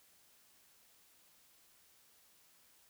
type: silence
effects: white hiss -67 dBFS RMS until 2.89 s